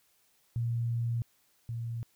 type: tone pair in turn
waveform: sine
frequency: 117.4 / 116.45 Hz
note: A#2 / A#2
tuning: +13 / -1 cents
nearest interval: unison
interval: 14 cents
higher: first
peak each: -28 / -33 dBFS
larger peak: first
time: 0.56-1.22 / 1.69-2.03 s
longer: first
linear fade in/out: 0 ms
effects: white hiss -69 dBFS RMS until 2.15 s